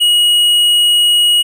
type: tone with tanh clipping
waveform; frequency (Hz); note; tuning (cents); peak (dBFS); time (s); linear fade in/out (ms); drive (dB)
sine; 2900; F#7; -35; -9; 0-1.43; 20; 10
effects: none